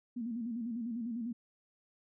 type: tone with vibrato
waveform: sine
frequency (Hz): 233.1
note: A#3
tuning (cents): 0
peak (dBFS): -35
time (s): 0.16-1.33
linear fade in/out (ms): 10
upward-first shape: square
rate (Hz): 10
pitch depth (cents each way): 79
effects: none